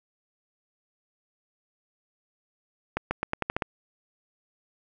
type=accelerating click train; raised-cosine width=0.5 ms; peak=-11 dBFS; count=8; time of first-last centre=2.97-3.622 s; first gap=140 ms; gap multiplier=0.86; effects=none